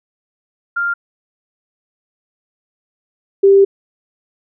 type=tone pair in turn; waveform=sine; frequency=1396.9 / 393.7 Hz; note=F6 / G4; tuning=0 / +8 cents; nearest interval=octave + minor seventh; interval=2192 cents; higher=first; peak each=-15 / -5 dBFS; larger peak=second; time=0.76-0.94 / 3.43-3.65 s; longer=second; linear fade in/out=10 ms; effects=none